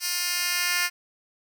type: tone with high-pass filter sweep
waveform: 10% pulse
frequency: 353.6 Hz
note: F4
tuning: 22 cents sharp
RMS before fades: -26 dBFS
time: 0-0.9 s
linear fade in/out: 50 ms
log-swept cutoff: 4200 to 2100 Hz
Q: 1
effects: none